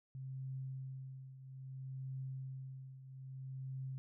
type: tone with tremolo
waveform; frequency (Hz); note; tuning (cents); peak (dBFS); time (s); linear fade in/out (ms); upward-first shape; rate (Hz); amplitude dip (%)
sine; 132.3; C3; +20; -40; 0.15-3.98; 0; triangle; 0.61; 75
effects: none